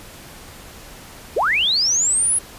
sine linear sweep, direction up, 334.8 to 10680 Hz, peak -15 dBFS, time 1.36-2.39 s, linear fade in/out 10 ms, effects pink hiss -40 dBFS RMS until 2.58 s + resampled to 32000 Hz

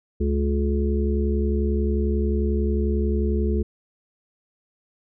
harmonic tone, 71.2 Hz, C#2, 47 cents sharp, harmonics 1 / 3 / 5 / 6, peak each -21 / -26 / -28 / -29 dBFS, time 0.2-3.63 s, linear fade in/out 10 ms, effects none

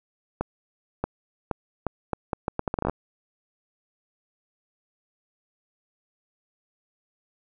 accelerating click train, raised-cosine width 1 ms, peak -11 dBFS, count 16, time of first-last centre 0.41-2.896 s, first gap 630 ms, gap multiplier 0.75, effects none

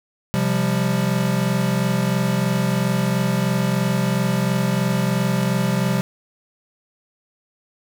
square chord, C suspended fourth, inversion none, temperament equal with one note detuned, 130.81 / 174.61 / 197.59 Hz, C3 / F3 / G3, 0 / 0 / +14 cents, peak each -23 dBFS, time 0.34-6.01 s, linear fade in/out 0 ms, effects 9-bit

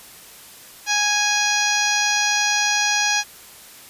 harmonic tone with a mistuned harmonic, 829 Hz, G#5, 3 cents flat, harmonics 1 / 2 / 3 / 4 / 5 / 6 / 7 / 8, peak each -25 / -23 / -24 / -28 / -28 / -27 / -25 / -27 dBFS, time 0.86-3.24 s, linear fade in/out 50 ms, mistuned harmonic 8, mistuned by -17 cents, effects white hiss -43 dBFS RMS until 3.89 s + resampled to 32000 Hz

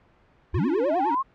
sine linear sweep, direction up, 48.42 to 1108.7 Hz, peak -21 dBFS, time 0.53-1.23 s, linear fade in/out 20 ms
square tone with vibrato, 320 Hz, D#4, 49 cents sharp, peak -28 dBFS, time 0.54-1.15 s, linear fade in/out 5 ms, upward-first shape sine, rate 9.8 Hz, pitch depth 250 cents each way
effects pink hiss -59 dBFS RMS until 1.34 s + low-pass 2000 Hz 12 dB/octave

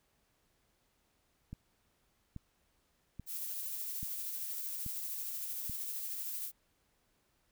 click train, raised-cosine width 5 ms, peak -31 dBFS, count 6, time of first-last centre 1.53-5.697 s, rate 1.2 Hz
violet noise with tremolo, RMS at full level -39 dBFS, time 3.26-6.52 s, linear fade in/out 50 ms, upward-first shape sine, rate 13 Hz, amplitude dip 25%
effects pink hiss -75 dBFS RMS until 7.51 s

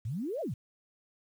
sine exponential two-way sweep, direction up then down, 98 to 689 to 98 Hz, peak -32 dBFS, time 0.05-0.54 s, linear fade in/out 5 ms, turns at 0.41 s, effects 10-bit

